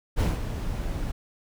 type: noise with ADSR envelope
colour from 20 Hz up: brown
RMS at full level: -20 dBFS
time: 0.16-1.12 s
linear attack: 42 ms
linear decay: 180 ms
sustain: -10 dB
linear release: 11 ms
effects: none